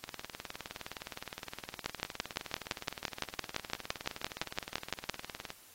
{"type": "two click trains", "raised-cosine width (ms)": 0.2, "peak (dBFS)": [-13, -23], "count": [20, 107], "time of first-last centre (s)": [[1.86, 5.097], [0.04, 5.504]], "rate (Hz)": [5.87, 19.4], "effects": ["white hiss -58 dBFS RMS until 5.74 s", "AAC 48 kbps"]}